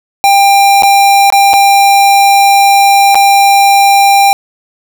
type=tone with dropouts; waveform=square; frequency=795 Hz; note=G5; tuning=24 cents sharp; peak=-4 dBFS; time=0.24-4.33 s; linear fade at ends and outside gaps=0 ms; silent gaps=0.823-0.833 / 1.302-1.324 / 1.533-1.538 / 3.146-3.154 s; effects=none